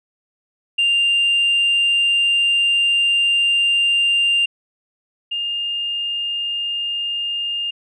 sine tone pair in turn, 2794 / 2817 Hz, F7 / F7, 0 / +14 cents, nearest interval unison, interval 14 cents, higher second, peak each -12 / -20 dBFS, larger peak first, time 0.78-4.46 / 5.31-7.71 s, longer first, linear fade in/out 10 ms, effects tanh soft clip ceiling -11 dBFS

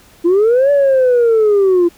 sine linear two-way sweep, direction up then down, 329.6 to 577 to 338.4 Hz, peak -6 dBFS, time 0.24-1.89 s, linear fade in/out 20 ms, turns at 0.71 s, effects tanh soft clip ceiling -6 dBFS + pink hiss -46 dBFS RMS until 1.97 s

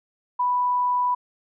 sine tone, 987.8 Hz, B5, in tune, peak -19 dBFS, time 0.39-1.15 s, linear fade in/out 10 ms, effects none

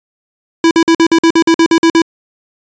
square tone bursts, 330 Hz, E4, 2 cents sharp, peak -6 dBFS, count 12, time 0.64-2.019 s, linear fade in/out 2 ms, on 70 ms, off 49 ms, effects resampled to 16000 Hz

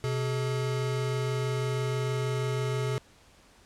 square tone pair together, 127.1 / 427.5 Hz, C3 / A4, -50 / -50 cents, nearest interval octave + major sixth, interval 2100 cents, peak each -29 / -34 dBFS, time 0.04-2.98 s, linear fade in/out 0 ms, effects pink hiss -58 dBFS RMS until 3.65 s + low-pass 9000 Hz 12 dB/octave

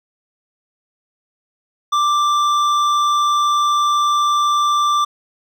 triangle tone with hard clipping, 1178 Hz, D6, 5 cents sharp, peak -15 dBFS, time 1.92-5.05 s, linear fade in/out 10 ms, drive 13 dB, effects none

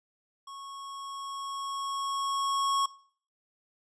square tone with level ramp, 1100 Hz, C#6, 14 cents flat, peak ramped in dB -43 to -25 dBFS, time 0.47-2.86 s, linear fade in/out 5 ms, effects noise-tail reverb RT60 0.5 s tail -20 dB re dry + resampled to 22050 Hz

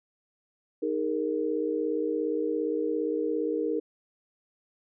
sine chord, D# suspended fourth, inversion none, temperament equal with one note detuned, 311.1 / 408.9 / 466.2 Hz, D#4 / G#4 / A#4, 0 / -27 / 0 cents, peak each -30 / -32 / -29 dBFS, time 0.82-3.8 s, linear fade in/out 10 ms, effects none

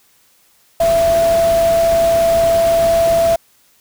sine tone in noise, 668 Hz, E5, 23 cents sharp, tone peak -10 dBFS, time 0.8-3.36 s, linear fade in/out 5 ms, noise pink, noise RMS -25 dBFS, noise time 0.8-3.36 s, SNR +12 dB, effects white hiss -54 dBFS RMS until 3.8 s

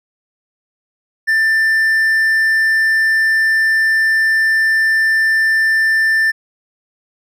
triangle tone, 1780 Hz, A6, 20 cents sharp, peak -9 dBFS, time 1.27-6.32 s, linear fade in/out 20 ms, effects none

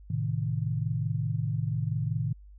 sine chord, A diminished, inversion none, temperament equal, 110 / 130.81 / 155.56 Hz, A2 / C3 / Eb3, 0 / 0 / 0 cents, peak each -30 / -32 / -31 dBFS, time 0.1-2.33 s, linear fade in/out 5 ms, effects added 50 Hz sine -47 dBFS peak until 2.58 s

